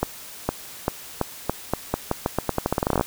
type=accelerating click train; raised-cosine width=1 ms; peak=-6 dBFS; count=23; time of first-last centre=0.03-3.011 s; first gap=460 ms; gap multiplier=0.85; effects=white hiss -40 dBFS RMS until 3.06 s